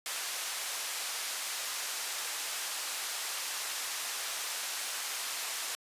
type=band-pass noise; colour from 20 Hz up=white; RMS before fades=-37 dBFS; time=0.06-5.75 s; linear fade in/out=0 ms; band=700 to 9100 Hz; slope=12 dB/octave; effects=resampled to 32000 Hz